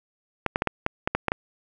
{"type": "clicks", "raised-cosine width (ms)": 0.5, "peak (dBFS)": -7, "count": 9, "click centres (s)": [0.463, 0.559, 0.621, 0.673, 0.864, 1.075, 1.15, 1.283, 1.319], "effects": []}